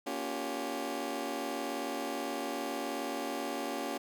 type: chord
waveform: 20% pulse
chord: G half-diminished seventh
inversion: first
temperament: just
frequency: 235.2 / 282.2 / 352.8 / 392 Hz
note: Bb3 / Db4 / F4 / G4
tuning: +16 / +31 / +18 / 0 cents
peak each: -37 / -33 / -37 / -36 dBFS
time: 0.06-3.98 s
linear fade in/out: 10 ms
effects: none